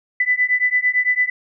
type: beating tone pair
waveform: sine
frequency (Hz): 1990 / 1998.9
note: B6 / B6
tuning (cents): +13 / +20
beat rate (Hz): 8.9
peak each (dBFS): -18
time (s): 0.2-1.3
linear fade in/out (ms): 5
effects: none